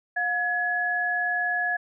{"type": "tone pair together", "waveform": "sine", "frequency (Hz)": [713.9, 1692], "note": ["F5", "G#6"], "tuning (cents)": [38, 32], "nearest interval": "octave + minor third", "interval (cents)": 1494, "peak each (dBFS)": [-29, -24], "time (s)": [0.16, 1.77], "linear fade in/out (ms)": 10, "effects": []}